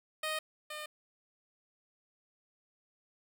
10% pulse tone pair in turn, 622 / 606.4 Hz, D#5 / D#5, -1 / -45 cents, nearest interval unison, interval 44 cents, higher first, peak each -25 / -32 dBFS, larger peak first, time 0.23-0.39 / 0.7-0.86 s, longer neither, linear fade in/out 5 ms, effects none

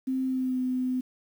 sine tone with pitch glide, 261.6 to 254.7 Hz, C4 to C4, 0 to -46 cents, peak -25 dBFS, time 0.07-1.01 s, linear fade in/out 10 ms, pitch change -46 cents, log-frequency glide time 0.24-0.59 s, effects 9-bit

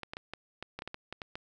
clicks, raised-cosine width 0.3 ms, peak -23 dBFS, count 12, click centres 0.033 / 0.135 / 0.169 / 0.336 / 0.626 / 0.79 / 0.821 / 0.876 / 0.944 / 1.126 / 1.218 / 1.355 s, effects none

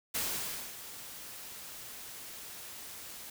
white noise with ADSR envelope, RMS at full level -33 dBFS, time 0.14-3.3 s, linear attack 11 ms, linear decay 570 ms, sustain -13 dB, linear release 4 ms, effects none

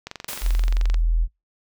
click train, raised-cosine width 0.2 ms, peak -15 dBFS, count 21, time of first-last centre 0.07-0.943 s, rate 22.9 Hz
white noise with exponential decay, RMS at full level -30 dBFS, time 0.28-1.02 s, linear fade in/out 5 ms, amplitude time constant 160 ms
sine tone, 41.2 Hz, E1, in tune, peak -16 dBFS, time 0.41-1.28 s, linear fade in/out 50 ms
effects noise-tail reverb RT60 0.2 s tail -25 dB re dry

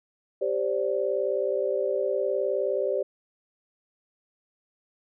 sine chord, G suspended fourth, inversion none, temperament equal with one note detuned, 392 / 523.3 / 582.6 Hz, G4 / C5 / D5, 0 / 0 / -14 cents, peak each -28 dBFS, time 0.41-3.03 s, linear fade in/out 10 ms, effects none

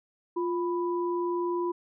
sine tone pair together, 350 / 990 Hz, F4 / B5, +4 / +4 cents, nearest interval octave + tritone, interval 1800 cents, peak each -27 / -33 dBFS, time 0.36-1.72 s, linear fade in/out 10 ms, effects none

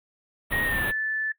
pink band-stop noise, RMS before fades -31 dBFS, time 0.5-0.92 s, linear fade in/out 20 ms, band 3800 to 9400 Hz, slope 96 dB/octave
sine tone with pitch glide, 1875 to 1749.4 Hz, A#6 to A6, +10 to -10 cents, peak -25 dBFS, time 0.52-1.32 s, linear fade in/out 5 ms, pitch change -120 cents, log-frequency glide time 0.64-0.84 s
effects noise-tail reverb RT60 0.1 s tail -17 dB re dry

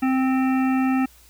harmonic tone with a mistuned harmonic, 261.6 Hz, C4, in tune, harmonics 1 / 3 / 5 / 7 / 9 / 10, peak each -18 / -28 / -32 / -35 / -37 / -38 dBFS, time 0.02-1.06 s, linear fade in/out 10 ms, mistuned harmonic 10, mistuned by +57 cents, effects added 60 Hz sine -53 dBFS peak until 1.29 s + white hiss -53 dBFS RMS until 1.29 s

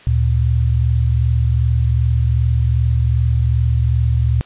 sine tone pair together, 73.95 / 116.54 Hz, D2 / A#2, +13 / 0 cents, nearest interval minor sixth, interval 787 cents, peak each -15 dBFS, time 0.07-4.41 s, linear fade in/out 0 ms, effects white hiss -43 dBFS RMS until 4.45 s + resampled to 8000 Hz

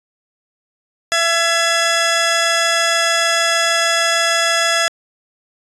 15% pulse tone pair together, 669.9 / 1688 Hz, E5 / G#6, +28 / +28 cents, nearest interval octave + major third, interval 1600 cents, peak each -10 dBFS, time 1.12-4.88 s, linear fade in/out 0 ms, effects resampled to 24000 Hz

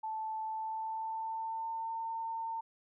sine tone with pitch glide, 877 to 905.3 Hz, A5 to A5, -6 to +49 cents, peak -35 dBFS, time 0.03-2.61 s, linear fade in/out 10 ms, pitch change +55 cents, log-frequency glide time 0.43-1.97 s, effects none

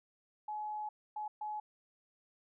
sine tone bursts at uneven times, 848 Hz, G#5, 36 cents sharp, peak -37 dBFS, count 3, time 0.48-0.89 / 1.16-1.28 / 1.41-1.6 s, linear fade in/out 5 ms, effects none

